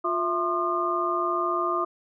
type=tone cluster; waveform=sine; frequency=352 / 663 / 1060 / 1214 Hz; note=F4 / E5 / C6 / D#6; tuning=+14 / +10 / +22 / -43 cents; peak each=-29 / -31 / -30 / -26 dBFS; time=0.04-1.85 s; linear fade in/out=10 ms; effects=none